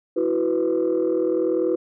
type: chord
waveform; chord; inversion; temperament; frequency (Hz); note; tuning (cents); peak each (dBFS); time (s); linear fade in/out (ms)
sine; E suspended second; none; equal; 329.6 / 370 / 493.9; E4 / F#4 / B4; 0 / 0 / 0; -22; 0.16-1.76; 10
effects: tanh soft clip ceiling -13 dBFS